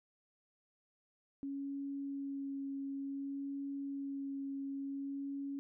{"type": "tone with vibrato", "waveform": "sine", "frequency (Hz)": 276.8, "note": "C#4", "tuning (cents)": -2, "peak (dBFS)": -38, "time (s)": [1.43, 5.59], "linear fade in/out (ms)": 0, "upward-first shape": "sine", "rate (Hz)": 0.56, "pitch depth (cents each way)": 11, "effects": []}